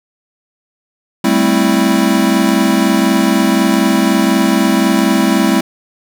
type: chord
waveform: square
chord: A minor seventh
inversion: third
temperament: equal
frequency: 196 / 220 / 261.6 / 329.6 Hz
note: G3 / A3 / C4 / E4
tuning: 0 / 0 / 0 / 0 cents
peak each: -16 dBFS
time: 1.24-5.61 s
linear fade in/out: 5 ms
effects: none